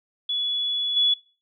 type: tone with level steps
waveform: sine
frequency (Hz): 3407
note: G#7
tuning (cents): +44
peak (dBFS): -23 / -17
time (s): 0.29-1.14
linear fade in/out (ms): 5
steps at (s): 0.96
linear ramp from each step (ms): 10
effects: noise-tail reverb RT60 0.4 s tail -24 dB re dry